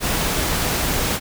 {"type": "noise", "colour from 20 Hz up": "pink", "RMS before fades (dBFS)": -21, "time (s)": [0, 1.2], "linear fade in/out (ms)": 50, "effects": []}